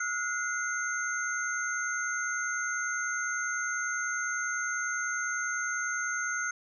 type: tone cluster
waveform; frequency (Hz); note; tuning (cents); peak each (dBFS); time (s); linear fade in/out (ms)
sine; 1313 / 1443 / 2065 / 6330; E6 / F#6 / C7 / G8; -7 / -44 / -23 / +16; -40 / -31 / -40 / -36; 0-6.51; 5
effects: none